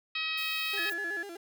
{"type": "harmonic tone", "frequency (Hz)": 637, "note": "D#5", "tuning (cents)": 41, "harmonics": [2, 3, 4, 5, 6, 7, 8], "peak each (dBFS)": [-42, -41, -33, -40, -37, -43, -45], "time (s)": [0.15, 0.9], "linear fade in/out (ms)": 5}
{"type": "noise", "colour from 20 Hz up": "violet", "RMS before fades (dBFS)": -44, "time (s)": [0.37, 0.94], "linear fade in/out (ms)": 10}
{"type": "tone with vibrato", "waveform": "35% pulse", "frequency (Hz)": 370, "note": "F#4", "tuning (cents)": 0, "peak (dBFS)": -39, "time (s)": [0.73, 1.37], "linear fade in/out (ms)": 5, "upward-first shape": "square", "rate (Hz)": 8, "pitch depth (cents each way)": 150}
{"type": "tone", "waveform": "sine", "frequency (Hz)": 1703, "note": "G#6", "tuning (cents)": 43, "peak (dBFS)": -32, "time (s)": [0.77, 1.23], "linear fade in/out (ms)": 10}
{"effects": []}